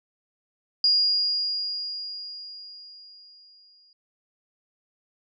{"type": "tone with exponential decay", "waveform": "sine", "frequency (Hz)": 4851, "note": "D#8", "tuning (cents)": -45, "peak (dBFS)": -16, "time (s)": [0.84, 3.93], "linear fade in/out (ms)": 2, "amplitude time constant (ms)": 670, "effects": []}